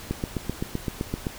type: click train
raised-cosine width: 3 ms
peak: -13 dBFS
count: 10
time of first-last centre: 0.11-1.268 s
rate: 7.77 Hz
effects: pink hiss -41 dBFS RMS until 1.38 s